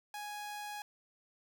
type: tone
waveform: sawtooth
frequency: 831 Hz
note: G#5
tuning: 1 cent sharp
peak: -37 dBFS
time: 0.14-0.82 s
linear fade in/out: 2 ms
effects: 11-bit

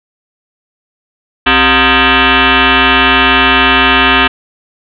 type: tone with frequency modulation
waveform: sine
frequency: 718 Hz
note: F5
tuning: 48 cents sharp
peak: -5 dBFS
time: 1.46-4.28 s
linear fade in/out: 10 ms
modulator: 327 Hz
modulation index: 7.8
effects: none

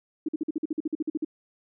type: tone bursts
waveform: sine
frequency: 311.1 Hz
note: D#4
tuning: in tune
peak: -24 dBFS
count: 14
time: 0.26-1.248 s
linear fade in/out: 5 ms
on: 26 ms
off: 48 ms
effects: none

